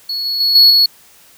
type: tone with level steps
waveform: triangle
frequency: 4371 Hz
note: C#8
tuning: 25 cents flat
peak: -17 / -15 / -10 / -3 / -6 dBFS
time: 0.09-0.86 s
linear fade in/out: 5 ms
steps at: 0.25 / 0.4 / 0.55 / 0.7 s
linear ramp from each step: 5 ms
effects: white hiss -46 dBFS RMS until 1.37 s